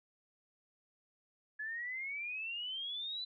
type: exponential sweep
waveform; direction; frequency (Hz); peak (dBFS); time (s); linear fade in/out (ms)
sine; up; 1700 to 4042; -38; 1.59-3.25; 10
effects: none